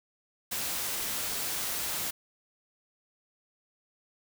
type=noise; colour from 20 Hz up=white; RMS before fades=-33 dBFS; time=0.51-2.11 s; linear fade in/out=10 ms; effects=none